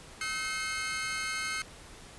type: tone cluster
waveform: sawtooth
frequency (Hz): 1287 / 1534 / 2141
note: E6 / G6 / C7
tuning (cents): -42 / -38 / +39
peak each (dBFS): -35 / -34 / -31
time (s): 0.21-1.62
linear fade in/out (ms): 2
effects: pink hiss -50 dBFS RMS until 2.18 s + resampled to 24000 Hz